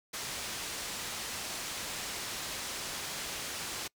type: low-pass noise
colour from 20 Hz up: white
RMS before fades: -39 dBFS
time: 0.13-3.88 s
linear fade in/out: 10 ms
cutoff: 7400 Hz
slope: 12 dB/octave
effects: noise-tail reverb RT60 0.1 s tail -25 dB re dry